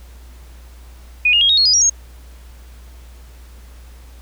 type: tone with pitch steps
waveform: sine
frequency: 2475 / 2843 / 3266 / 3751 / 4309 / 4950 / 5686 / 6532 Hz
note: D#7 / F7 / G#7 / A#7 / C#8 / D#8 / F8 / G#8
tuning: -10 / +30 / -30 / +10 / -50 / -10 / +30 / -30 cents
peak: -10 dBFS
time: 1.25-1.898 s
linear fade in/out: 5 ms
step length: 81 ms
effects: added 60 Hz sine -37 dBFS peak until 4.21 s + pink hiss -49 dBFS RMS until 4.21 s